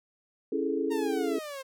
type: chord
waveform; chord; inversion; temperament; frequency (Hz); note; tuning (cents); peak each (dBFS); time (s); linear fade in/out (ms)
sine; A major seventh; first; just; 275 / 330 / 412.5 / 440; C#4 / E4 / G#4 / A4; -14 / +2 / -12 / 0; -32; 0.52-1.39; 5
type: exponential sweep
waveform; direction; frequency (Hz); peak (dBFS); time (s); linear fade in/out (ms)
sawtooth; down; 938 to 523.3; -33; 0.9-1.63; 20
effects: none